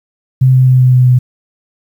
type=tone with pitch steps; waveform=sine; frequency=130 / 129.1 / 128.21 / 127.32 / 126.45 / 125.57 Hz; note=C3 / C3 / C3 / C3 / B2 / B2; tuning=-11 / -23 / -35 / -47 / +41 / +29 cents; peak=-4 dBFS; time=0.41-1.19 s; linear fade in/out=10 ms; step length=130 ms; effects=7-bit